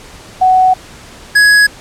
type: tone pair in turn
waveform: sine / square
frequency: 745 / 1672.5 Hz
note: F#5 / G#6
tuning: +12 / +12 cents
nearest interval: octave + major second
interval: 1400 cents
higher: second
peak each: -5 dBFS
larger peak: neither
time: 0.41-0.74 / 1.35-1.67 s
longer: first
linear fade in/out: 10 ms
effects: pink hiss -35 dBFS RMS until 1.8 s + low-pass 9000 Hz 12 dB/octave